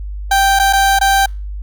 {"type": "tone with dropouts", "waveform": "30% pulse", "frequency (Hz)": 784, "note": "G5", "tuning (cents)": 0, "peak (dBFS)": -7, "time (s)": [0.31, 1.26], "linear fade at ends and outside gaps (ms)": 5, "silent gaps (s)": [[0.591, 0.596], [0.728, 0.732], [0.99, 1.011]], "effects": ["added 50 Hz sine -22 dBFS peak until 1.62 s", "Opus 48 kbps"]}